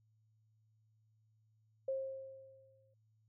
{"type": "tone with exponential decay", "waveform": "sine", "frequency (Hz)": 534, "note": "C5", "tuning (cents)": 35, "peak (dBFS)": -33, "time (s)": [1.88, 2.94], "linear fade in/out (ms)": 5, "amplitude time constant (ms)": 230, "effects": ["added 109 Hz sine -70 dBFS peak until 3.28 s"]}